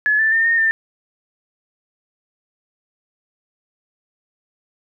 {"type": "tone with pitch steps", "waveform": "sine", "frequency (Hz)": [1707, 1765, 1810, 1840, 1794], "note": ["G#6", "A6", "A6", "A#6", "A6"], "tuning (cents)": [47, 5, 48, -23, 33], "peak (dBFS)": -13, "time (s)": [0.06, 0.71], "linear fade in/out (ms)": 0, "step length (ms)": 130, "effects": []}